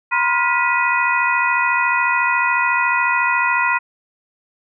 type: tone cluster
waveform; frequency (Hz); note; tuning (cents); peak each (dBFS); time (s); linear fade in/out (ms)
sine; 959 / 1033 / 1419 / 1950 / 2491; A#5 / C6 / F6 / B6 / D#7; +49 / -22 / +27 / -23 / +1; -21; 0.11-3.79; 20
effects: none